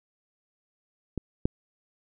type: clicks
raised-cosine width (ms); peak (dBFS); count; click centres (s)
3; -17 / -10; 2; 1.177 / 1.455
effects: none